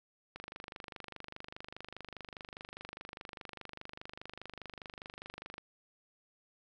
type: click train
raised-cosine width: 0.3 ms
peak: -28 dBFS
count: 131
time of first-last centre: 0.36-5.581 s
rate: 24.9 Hz
effects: none